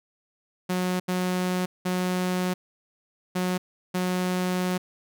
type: tone bursts at uneven times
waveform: sawtooth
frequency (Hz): 182.2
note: F#3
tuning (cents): -26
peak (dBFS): -20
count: 5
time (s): 0.69-1 / 1.08-1.66 / 1.85-2.54 / 3.35-3.58 / 3.94-4.78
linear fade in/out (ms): 10
effects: none